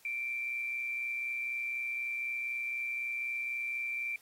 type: tone with amplitude modulation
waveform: sine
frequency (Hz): 2349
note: D7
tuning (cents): 0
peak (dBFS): -31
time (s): 0.05-4.16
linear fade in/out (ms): 2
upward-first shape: sine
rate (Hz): 124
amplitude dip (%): 45
effects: white hiss -62 dBFS RMS until 4.21 s + AAC 48 kbps